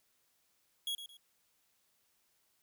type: tone with echo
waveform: 45% pulse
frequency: 3322 Hz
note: G#7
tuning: in tune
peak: -34 dBFS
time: 0.87-0.95 s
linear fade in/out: 2 ms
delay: 110 ms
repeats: 2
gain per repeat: -10 dB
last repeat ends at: 1.17 s
effects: white hiss -75 dBFS RMS until 2.62 s